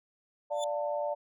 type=chord; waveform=sine; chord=D minor; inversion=none; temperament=equal with one note detuned; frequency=587.3 / 698.5 / 892.8 Hz; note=D5 / F5 / A5; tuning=0 / 0 / +25 cents; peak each=-31 / -37 / -37 dBFS; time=0.5-1.15 s; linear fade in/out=20 ms
type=tone with exponential growth; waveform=25% pulse; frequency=3503 Hz; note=A7; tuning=8 cents flat; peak=-30 dBFS; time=0.52-0.64 s; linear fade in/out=1 ms; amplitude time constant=26 ms
effects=none